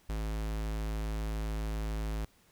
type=tone; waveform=square; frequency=53.6 Hz; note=A1; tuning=45 cents flat; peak=-33 dBFS; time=0.09-2.25 s; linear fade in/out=5 ms; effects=pink hiss -65 dBFS RMS until 2.51 s